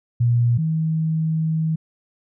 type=tone pair in turn; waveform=sine; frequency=119.5 / 159.51 Hz; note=A#2 / D#3; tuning=+43 / +43 cents; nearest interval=perfect fourth; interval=500 cents; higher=second; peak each=-14 / -18 dBFS; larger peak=first; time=0.2-0.58 / 0.58-1.76 s; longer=second; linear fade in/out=10 ms; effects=none